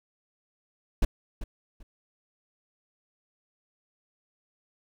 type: noise with echo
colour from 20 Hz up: brown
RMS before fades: -20 dBFS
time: 1.02-1.05 s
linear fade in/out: 5 ms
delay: 390 ms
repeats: 2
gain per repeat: -13 dB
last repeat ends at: 1.83 s
effects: none